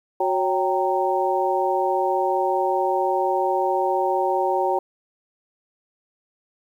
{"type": "harmonic tone with a mistuned harmonic", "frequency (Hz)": 185, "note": "F#3", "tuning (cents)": 0, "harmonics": [2, 3, 4, 5], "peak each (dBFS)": [-24, -25, -23, -25], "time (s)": [0.2, 4.79], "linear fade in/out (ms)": 5, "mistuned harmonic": 4, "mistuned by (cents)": 90, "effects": ["9-bit"]}